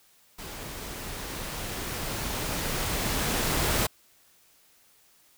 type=noise with level ramp; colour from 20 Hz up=pink; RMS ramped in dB=-40 to -25 dBFS; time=0.38-3.87 s; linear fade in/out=10 ms; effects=white hiss -61 dBFS RMS until 5.37 s